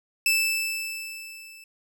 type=tone with level ramp; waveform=sawtooth; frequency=2637 Hz; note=E7; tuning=in tune; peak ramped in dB=-15 to -42 dBFS; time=0.26-1.64 s; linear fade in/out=2 ms; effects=none